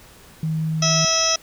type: tone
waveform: sine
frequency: 158.5 Hz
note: D#3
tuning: 32 cents sharp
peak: -20 dBFS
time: 0.43-1.05 s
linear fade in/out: 2 ms
type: harmonic tone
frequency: 651 Hz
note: E5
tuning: 22 cents flat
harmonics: 1 / 2 / 3 / 4 / 5 / 6 / 8 / 9 / 10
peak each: -25 / -26 / -32 / -28 / -28 / -30 / -21 / -22 / -31 dBFS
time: 0.82-1.36 s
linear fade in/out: 5 ms
effects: pink hiss -47 dBFS RMS until 1.42 s